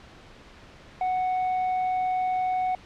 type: tone with tanh clipping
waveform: sine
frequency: 740 Hz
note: F#5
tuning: in tune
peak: -24 dBFS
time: 1.01-2.75 s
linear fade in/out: 2 ms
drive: 4 dB
effects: pink hiss -49 dBFS RMS until 2.85 s + low-pass 4000 Hz 12 dB/octave